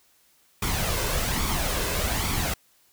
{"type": "noise with flanger", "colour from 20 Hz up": "pink", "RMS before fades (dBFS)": -26, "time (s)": [0.62, 2.54], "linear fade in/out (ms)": 5, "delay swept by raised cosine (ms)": [0.87, 1.97], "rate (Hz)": 1.2, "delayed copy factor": 0.5, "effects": ["white hiss -62 dBFS RMS until 2.92 s"]}